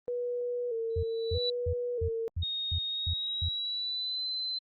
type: tone with vibrato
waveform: sine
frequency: 470.5 Hz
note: A#4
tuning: 16 cents sharp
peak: -30 dBFS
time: 0.08-2.28 s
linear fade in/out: 0 ms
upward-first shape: square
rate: 0.79 Hz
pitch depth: 60 cents each way
type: tone with exponential growth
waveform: sine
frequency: 3951 Hz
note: B7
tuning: in tune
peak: -27 dBFS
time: 0.9-1.5 s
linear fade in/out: 5 ms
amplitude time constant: 130 ms
type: tone bursts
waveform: sine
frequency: 84.7 Hz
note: E2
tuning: 48 cents sharp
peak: -28 dBFS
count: 8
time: 0.96-3.488 s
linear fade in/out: 5 ms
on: 71 ms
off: 280 ms
type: tone with pitch glide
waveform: sine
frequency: 3722 to 4059 Hz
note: A#7 to B7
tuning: -3 to +47 cents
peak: -31 dBFS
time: 2.42-4.59 s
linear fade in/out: 10 ms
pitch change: +150 cents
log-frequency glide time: 2.87-4.25 s
effects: Opus 32 kbps